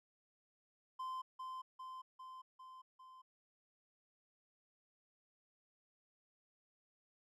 triangle tone with echo, 1035 Hz, C6, 19 cents flat, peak -39 dBFS, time 0.99-1.22 s, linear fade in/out 10 ms, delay 400 ms, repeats 5, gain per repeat -3 dB, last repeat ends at 3.22 s, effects none

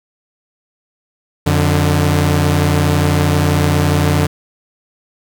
sawtooth tone pair together, 90 / 147.71 Hz, F#2 / D3, -47 / +10 cents, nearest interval major sixth, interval 857 cents, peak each -10 dBFS, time 1.46-4.27 s, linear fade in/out 10 ms, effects 7-bit

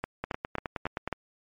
two click trains, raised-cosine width 0.5 ms, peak -15 / -16 dBFS, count 5 / 9, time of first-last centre 0.04-1.127 / 0.24-1.076 s, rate 3.68 / 9.57 Hz, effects MP3 48 kbps

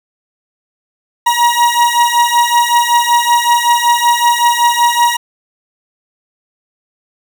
40% pulse beating tone pair, 950 / 955.3 Hz, A#5 / A#5, +33 / +42 cents, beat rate 5.3 Hz, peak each -11 dBFS, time 1.26-5.17 s, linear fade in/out 10 ms, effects none

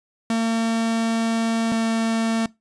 45% pulse tone pair in turn, 227.2 / 225.9 Hz, A#3 / A3, -44 / +46 cents, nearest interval unison, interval 10 cents, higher first, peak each -19 dBFS, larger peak neither, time 0.3-1.72 / 1.72-2.46 s, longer first, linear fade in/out 2 ms, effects noise-tail reverb RT60 0.2 s tail -21 dB re dry + resampled to 22050 Hz

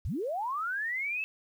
sine linear sweep, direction up, 48.96 to 2650 Hz, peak -30 dBFS, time 0.05-1.24 s, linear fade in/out 0 ms, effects 10-bit

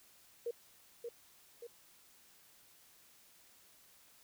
sine tone with echo, 472 Hz, A#4, 22 cents sharp, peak -35 dBFS, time 0.46-0.51 s, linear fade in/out 5 ms, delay 580 ms, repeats 2, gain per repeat -5 dB, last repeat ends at 1.67 s, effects white hiss -64 dBFS RMS until 4.23 s

